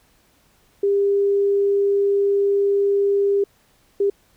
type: tone bursts at uneven times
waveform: sine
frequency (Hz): 400.2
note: G4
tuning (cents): +36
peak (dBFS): -15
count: 2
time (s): 0.83-3.44 / 4-4.1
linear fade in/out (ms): 5
effects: pink hiss -59 dBFS RMS until 4.36 s